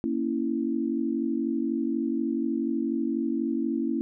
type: chord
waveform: sine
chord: A# diminished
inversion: none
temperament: equal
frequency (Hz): 233.1 / 277.2 / 329.6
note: A#3 / C#4 / E4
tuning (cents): 0 / 0 / 0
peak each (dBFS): -29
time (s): 0.04-4.01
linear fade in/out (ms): 0
effects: none